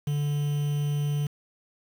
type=tone with quantisation; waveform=triangle; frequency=145.9 Hz; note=D3; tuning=11 cents flat; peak=-22 dBFS; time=0.07-1.27 s; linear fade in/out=5 ms; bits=7; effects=none